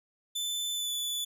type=tone with pitch glide; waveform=sawtooth; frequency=3520 to 3468 Hz; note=A7 to A7; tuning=0 to -26 cents; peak=-28 dBFS; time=0.35-1.25 s; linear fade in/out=10 ms; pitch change=-26 cents; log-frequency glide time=0.73-0.92 s; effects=none